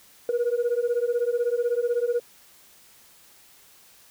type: beating tone pair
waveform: sine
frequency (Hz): 471.8 / 487.8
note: A#4 / B4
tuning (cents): +21 / -21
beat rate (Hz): 16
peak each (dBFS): -23 / -23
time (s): 0.29-2.2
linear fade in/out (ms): 2
effects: tanh soft clip ceiling -18 dBFS + white hiss -54 dBFS RMS until 4.1 s